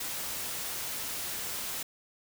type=noise; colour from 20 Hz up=white; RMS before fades=-36 dBFS; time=0-1.83 s; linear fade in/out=5 ms; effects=none